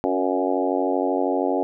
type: harmonic tone with a mistuned harmonic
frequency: 92.8 Hz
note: F#2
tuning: 6 cents sharp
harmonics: 3 / 4 / 5 / 6 / 7 / 8 / 9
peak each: -25 / -26 / -27 / -28 / -28 / -29 / -30 dBFS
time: 0.04-1.63 s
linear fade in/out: 0 ms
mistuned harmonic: 4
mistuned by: -20 cents
effects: none